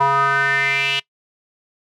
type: tone with band-pass filter sweep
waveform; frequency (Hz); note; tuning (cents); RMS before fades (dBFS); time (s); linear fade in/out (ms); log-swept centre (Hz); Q
square; 138.59; C#3; 0; -18; 0-1; 10; 990 to 3000; 5.6
effects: noise-tail reverb RT60 0.1 s tail -21 dB re dry